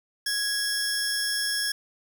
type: tone pair together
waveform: sawtooth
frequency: 1661.2 / 5346 Hz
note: G#6 / E8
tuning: 0 / +23 cents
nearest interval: octave + minor sixth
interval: 2023 cents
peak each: -25 dBFS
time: 0.26-1.72 s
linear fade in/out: 5 ms
effects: none